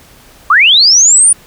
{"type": "linear sweep", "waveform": "sine", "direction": "up", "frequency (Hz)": [1072, 9550], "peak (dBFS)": -3, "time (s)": [0.5, 1.33], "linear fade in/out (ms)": 5, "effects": ["pink hiss -41 dBFS RMS until 1.46 s"]}